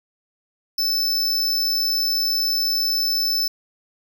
square tone, 5274 Hz, E8, in tune, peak -19 dBFS, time 0.78-3.48 s, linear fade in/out 5 ms, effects none

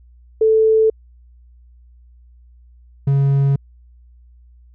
sine / triangle tone pair in turn, 440 / 138.59 Hz, A4 / C#3, 0 / 0 cents, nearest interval octave + minor sixth, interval 2000 cents, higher first, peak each -10 dBFS, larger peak neither, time 0.41-0.9 / 3.07-3.56 s, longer neither, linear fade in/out 5 ms, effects added 60 Hz sine -44 dBFS peak until 4.74 s

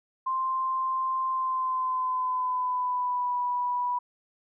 sine tone with pitch glide, 1046.5 to 982.1 Hz, C6 to B5, 0 to -10 cents, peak -25 dBFS, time 0.26-3.99 s, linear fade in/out 10 ms, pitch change -110 cents, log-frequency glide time 1.28-3.37 s, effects none

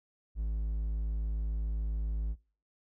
triangle tone, 53.6 Hz, A1, 45 cents flat, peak -28 dBFS, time 0.35-2.36 s, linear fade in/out 50 ms, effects noise-tail reverb RT60 0.4 s tail -24 dB re dry

